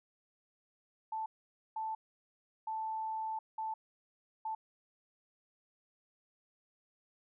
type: tone bursts at uneven times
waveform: sine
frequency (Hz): 880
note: A5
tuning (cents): 0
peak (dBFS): -35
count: 5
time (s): 1.12-1.26 / 1.76-1.95 / 2.67-3.39 / 3.58-3.74 / 4.45-4.55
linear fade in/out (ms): 5
effects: none